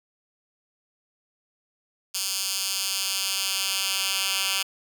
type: tone with high-pass filter sweep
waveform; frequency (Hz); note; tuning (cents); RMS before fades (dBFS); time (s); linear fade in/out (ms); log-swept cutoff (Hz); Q
10% pulse; 193.5; G3; -22; -27; 2.14-4.63; 10; 4800 to 2700; 1.1
effects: none